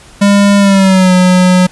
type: tone with pitch glide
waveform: square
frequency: 201.3 to 182.47 Hz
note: G3 to F#3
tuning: +46 to -24 cents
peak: -5 dBFS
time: 0.21-1.67 s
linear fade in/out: 10 ms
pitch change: -170 cents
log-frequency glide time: 0.58-1.13 s
effects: pink hiss -38 dBFS RMS until 1.71 s + resampled to 24000 Hz